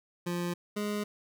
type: tone pair in turn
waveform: 25% pulse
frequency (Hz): 174.7 / 207.8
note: F3 / G#3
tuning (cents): +1 / +1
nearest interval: minor third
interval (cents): 300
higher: second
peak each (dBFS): -27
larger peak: neither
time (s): 0.26-0.54 / 0.76-1.04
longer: neither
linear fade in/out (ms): 10
effects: none